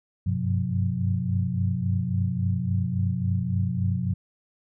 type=tone cluster; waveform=sine; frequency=95.2 / 98.8 / 126.9 / 179.9 Hz; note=F#2 / G2 / B2 / F#3; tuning=+50 / +14 / +47 / -48 cents; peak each=-28 dBFS; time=0.26-4.14 s; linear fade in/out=10 ms; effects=none